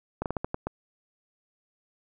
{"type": "slowing click train", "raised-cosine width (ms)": 1, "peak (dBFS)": -15, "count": 7, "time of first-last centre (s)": [0.22, 0.67], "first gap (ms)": 38, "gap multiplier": 1.27, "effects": []}